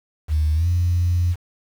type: tone with pitch glide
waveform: sine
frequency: 76.8 to 87.71 Hz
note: D#2 to F2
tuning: -22 to +8 cents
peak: -15 dBFS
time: 0.28-1.36 s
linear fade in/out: 50 ms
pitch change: +230 cents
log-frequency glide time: 0.54-0.68 s
effects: tanh soft clip ceiling -11 dBFS + 7-bit